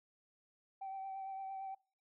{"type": "tone with vibrato", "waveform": "sine", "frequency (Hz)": 773, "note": "G5", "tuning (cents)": -24, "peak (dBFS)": -40, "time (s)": [0.81, 1.75], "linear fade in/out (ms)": 10, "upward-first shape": "triangle", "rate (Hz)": 8.8, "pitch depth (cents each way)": 23, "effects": ["noise-tail reverb RT60 0.4 s tail -24 dB re dry", "tanh soft clip ceiling -38 dBFS"]}